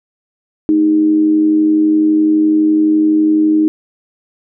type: tone with amplitude modulation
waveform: sine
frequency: 311.1 Hz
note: D#4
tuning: in tune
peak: -6 dBFS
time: 0.69-3.68 s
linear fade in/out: 0 ms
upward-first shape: sine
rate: 91.9 Hz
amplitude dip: 45%
effects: none

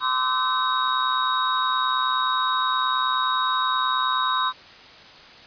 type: tone cluster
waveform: sine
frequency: 1030 / 1160 / 1289 / 1532 / 3782 Hz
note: C6 / D6 / E6 / G6 / A#7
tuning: -28 / -22 / -39 / -40 / +24 cents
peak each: -23 / -28 / -29 / -30 / -27 dBFS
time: 0-4.53 s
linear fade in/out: 50 ms
effects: white hiss -45 dBFS RMS until 5.46 s + resampled to 11025 Hz

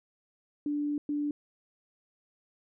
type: tone bursts at uneven times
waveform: sine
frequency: 292.9 Hz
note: D4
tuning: 5 cents flat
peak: -28 dBFS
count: 2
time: 0.66-0.98 / 1.09-1.31 s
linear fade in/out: 2 ms
effects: none

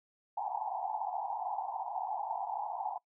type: band-pass noise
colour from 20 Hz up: pink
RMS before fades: -37 dBFS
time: 0.37-2.98 s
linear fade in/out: 5 ms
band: 730 to 930 Hz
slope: 96 dB/octave
effects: noise-tail reverb RT60 0.1 s tail -22 dB re dry

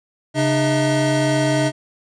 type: tone cluster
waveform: square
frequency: 135.8 / 301.9 / 636 Hz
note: C#3 / D4 / D#5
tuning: -35 / +48 / +38 cents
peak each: -21 dBFS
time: 0.34-1.72 s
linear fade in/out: 50 ms
effects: resampled to 22050 Hz

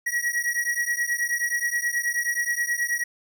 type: beating tone pair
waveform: square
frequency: 1907 / 1916.4 Hz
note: A#6 / A#6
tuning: +39 / +47 cents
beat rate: 9.4 Hz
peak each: -27 dBFS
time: 0.06-3.04 s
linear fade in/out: 10 ms
effects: none

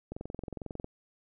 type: click train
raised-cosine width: 2 ms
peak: -25 dBFS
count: 17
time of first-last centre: 0.12-0.844 s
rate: 22.1 Hz
effects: none

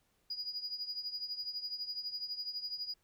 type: tone with tremolo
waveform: sine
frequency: 4900 Hz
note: D#8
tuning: 27 cents flat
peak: -33 dBFS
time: 0.3-2.94 s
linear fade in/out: 5 ms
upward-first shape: triangle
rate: 12 Hz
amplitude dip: 85%
effects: tanh soft clip ceiling -32 dBFS + pink hiss -75 dBFS RMS until 3.03 s

